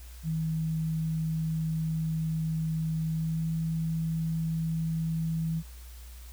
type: tone with pitch glide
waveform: sine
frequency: 160 to 162.23 Hz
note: D#3 to E3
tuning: +49 to -27 cents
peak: -27 dBFS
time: 0.23-5.63 s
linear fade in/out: 50 ms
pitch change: +24 cents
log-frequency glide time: 3.11-3.49 s
effects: added 60 Hz sine -43 dBFS peak until 6.32 s + white hiss -54 dBFS RMS until 6.32 s